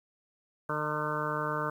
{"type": "harmonic tone with a mistuned harmonic", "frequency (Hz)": 151.1, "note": "D3", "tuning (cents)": 50, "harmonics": [1, 2, 3, 4, 6, 7, 8, 9, 10], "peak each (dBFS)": [-38, -41, -38, -38, -39, -38, -36, -39, -38], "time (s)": [0.69, 1.7], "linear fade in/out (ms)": 5, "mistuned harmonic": 6, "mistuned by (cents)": 17, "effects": ["10-bit"]}